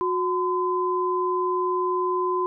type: tone pair together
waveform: sine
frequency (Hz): 364.3 / 1020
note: F#4 / C6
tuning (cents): -27 / -44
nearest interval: octave + tritone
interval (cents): 1783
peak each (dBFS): -24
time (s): 0.01-2.46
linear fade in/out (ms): 0
effects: none